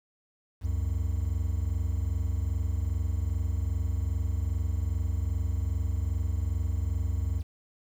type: tone pair together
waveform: triangle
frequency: 67.2 / 89.7 Hz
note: C2 / F2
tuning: +47 / +47 cents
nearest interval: perfect fourth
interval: 500 cents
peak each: -27 dBFS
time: 0.61-7.44 s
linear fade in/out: 50 ms
effects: 9-bit